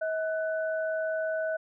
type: tone pair together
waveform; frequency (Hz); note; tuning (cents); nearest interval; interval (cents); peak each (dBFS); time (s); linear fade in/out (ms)
sine; 639.1 / 1494; D#5 / F#6; +46 / +16; octave + minor third; 1470; -28 / -35; 0.01-1.57; 10
effects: none